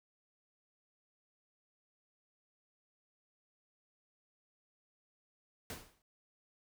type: noise with exponential decay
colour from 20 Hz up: pink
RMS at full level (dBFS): -41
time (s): 5.7-6.02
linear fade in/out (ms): 1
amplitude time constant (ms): 68
effects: none